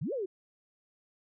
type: exponential two-way sweep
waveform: sine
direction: up then down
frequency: 118.3 to 585 to 354.4 Hz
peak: -31 dBFS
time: 0.01-0.26 s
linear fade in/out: 10 ms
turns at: 0.13 s
effects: none